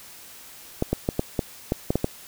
clicks, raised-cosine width 2 ms, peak -8 dBFS, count 9, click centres 0.824 / 0.93 / 1.089 / 1.194 / 1.392 / 1.721 / 1.905 / 1.956 / 2.044 s, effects white hiss -45 dBFS RMS until 2.27 s

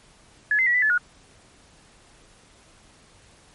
sine tone with pitch steps, 1703 / 2063 / 1932 / 1988 / 1728 / 1446 Hz, G#6 / C7 / B6 / B6 / A6 / F#6, +43 / -25 / -39 / +11 / -32 / -40 cents, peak -17 dBFS, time 0.51-0.978 s, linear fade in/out 2 ms, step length 78 ms, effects pink hiss -54 dBFS RMS until 3.54 s + MP3 48 kbps

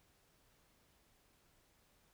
silence, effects pink hiss -72 dBFS RMS until 2.13 s

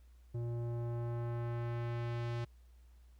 square tone with low-pass filter sweep, 118.4 Hz, A#2, 27 cents sharp, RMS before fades -38 dBFS, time 0.34-2.45 s, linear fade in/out 10 ms, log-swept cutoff 440 to 4500 Hz, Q 0.77, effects added 60 Hz sine -57 dBFS peak until 3.19 s + pink hiss -75 dBFS RMS until 3.19 s

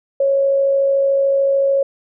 sine tone with amplitude modulation, 550 Hz, C#5, 14 cents flat, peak -11 dBFS, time 0.2-1.83 s, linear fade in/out 5 ms, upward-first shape sine, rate 53.6 Hz, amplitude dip 25%, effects none

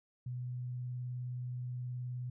sine tone with vibrato, 124.3 Hz, B2, 12 cents sharp, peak -37 dBFS, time 0.26-2.3 s, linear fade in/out 5 ms, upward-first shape sine, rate 19 Hz, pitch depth 13 cents each way, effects none

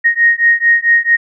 sine beating tone pair, 1864.7 / 1869.2 Hz, A#6 / A#6, 0 / +4 cents, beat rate 4.5 Hz, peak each -11 dBFS, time 0.04-1.17 s, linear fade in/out 20 ms, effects none

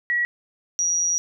sine tone pair in turn, 1924 / 5765 Hz, B6 / F#8, -46 / -46 cents, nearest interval octave + perfect fifth, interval 1900 cents, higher second, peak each -19 dBFS, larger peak neither, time 0.1-0.25 / 0.79-1.18 s, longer second, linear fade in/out 0 ms, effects none

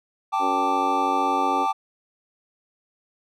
triangle chord, G suspended second, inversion none, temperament equal, 784 / 880 / 1174.7 Hz, G5 / A5 / D6, 0 / 0 / 0 cents, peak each -23 dBFS, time 0.32-1.73 s, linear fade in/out 20 ms
harmonic tone, 92.9 Hz, F#2, 7 cents sharp, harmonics 3 / 4 / 5 / 6, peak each -29 / -31 / -33 / -35 dBFS, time 0.39-1.67 s, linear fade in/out 50 ms
effects none

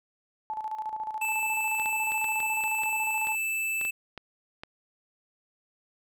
sine tone with tremolo, 867 Hz, A5, 26 cents flat, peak -29 dBFS, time 0.5-3.35 s, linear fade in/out 0 ms, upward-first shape square, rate 14 Hz, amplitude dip 60%
square tone, 2637 Hz, E7, in tune, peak -28 dBFS, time 1.21-3.91 s, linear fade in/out 10 ms
clicks, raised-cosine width 0.3 ms, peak -23 dBFS, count 12, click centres 1.798 / 1.859 / 2.12 / 2.243 / 2.403 / 2.638 / 2.835 / 3.271 / 3.813 / 3.851 / 4.177 / 4.635 s
effects none

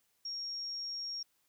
sine tone, 5570 Hz, F8, 5 cents flat, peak -37 dBFS, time 0.25-1.23 s, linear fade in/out 5 ms, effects white hiss -75 dBFS RMS until 1.48 s

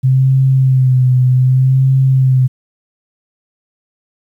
sine tone with vibrato, 130 Hz, C3, 11 cents flat, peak -7 dBFS, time 0.03-2.48 s, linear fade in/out 20 ms, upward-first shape sine, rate 0.65 Hz, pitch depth 41 cents each way, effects 8-bit

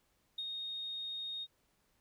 sine tone with ADSR envelope, 3714 Hz, A#7, 7 cents flat, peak -35 dBFS, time 0.38-1.47 s, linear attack 6 ms, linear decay 45 ms, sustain -3 dB, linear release 44 ms, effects tanh soft clip ceiling -31 dBFS + pink hiss -75 dBFS RMS until 2 s

